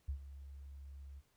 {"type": "tone with ADSR envelope", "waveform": "sine", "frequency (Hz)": 69.3, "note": "C#2", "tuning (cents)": 0, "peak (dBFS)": -34, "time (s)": [0.08, 1.22], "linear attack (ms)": 11, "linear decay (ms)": 89, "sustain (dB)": -14, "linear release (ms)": 39, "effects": ["pink hiss -75 dBFS RMS until 1.36 s"]}